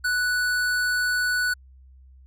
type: tone with tanh clipping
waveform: sine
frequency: 1481 Hz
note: F#6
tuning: 1 cent sharp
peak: -23 dBFS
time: 0.04-1.54 s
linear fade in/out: 10 ms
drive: 18 dB
effects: added 65 Hz sine -47 dBFS peak until 2.26 s